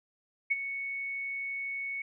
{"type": "tone with ADSR envelope", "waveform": "sine", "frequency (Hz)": 2217, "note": "C#7", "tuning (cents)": 0, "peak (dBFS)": -22, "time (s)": [0.5, 2.02], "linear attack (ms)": 16, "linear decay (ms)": 28, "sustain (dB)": -11, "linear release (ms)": 4, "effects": []}